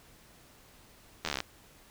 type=slowing click train; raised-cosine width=0.2 ms; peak=-14 dBFS; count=12; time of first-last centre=1.25-1.404 s; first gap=12 ms; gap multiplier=1.03; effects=pink hiss -58 dBFS RMS until 1.9 s